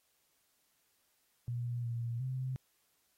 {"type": "tone with pitch steps", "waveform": "sine", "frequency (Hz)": [120.4, 117.6, 129.8], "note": ["B2", "A#2", "C3"], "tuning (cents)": [-44, 16, -13], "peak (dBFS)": -34, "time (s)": [1.48, 2.56], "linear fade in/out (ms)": 0, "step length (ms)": 360, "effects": ["white hiss -75 dBFS RMS until 3.17 s", "AAC 48 kbps"]}